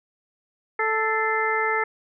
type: harmonic tone with a mistuned harmonic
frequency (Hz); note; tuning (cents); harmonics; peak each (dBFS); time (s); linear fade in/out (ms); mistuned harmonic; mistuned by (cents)
440; A4; 0; 1 / 2 / 3 / 4 / 5; -27 / -27 / -27 / -27 / -27; 0.79-1.84; 5; 5; -97
effects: none